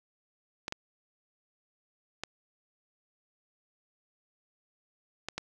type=clicks; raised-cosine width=0.2 ms; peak=-17 dBFS; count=5; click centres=0.681 / 0.724 / 2.236 / 5.286 / 5.38 s; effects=none